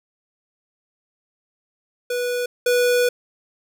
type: tone pair in turn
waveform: square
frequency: 490 / 490 Hz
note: B4 / B4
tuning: -14 / -14 cents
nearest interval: unison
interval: 0 cents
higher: neither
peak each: -22 / -16 dBFS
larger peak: second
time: 2.1-2.46 / 2.66-3.09 s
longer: second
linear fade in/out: 5 ms
effects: none